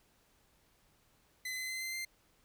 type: tone with pitch steps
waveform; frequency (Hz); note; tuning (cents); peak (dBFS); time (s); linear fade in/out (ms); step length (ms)
sawtooth; 2027 / 2042 / 2058 / 2073 / 2089; B6 / C7 / C7 / C7 / C7; +45 / -43 / -29 / -17 / -3; -34; 1.45-2.05; 5; 120
effects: pink hiss -70 dBFS RMS until 2.44 s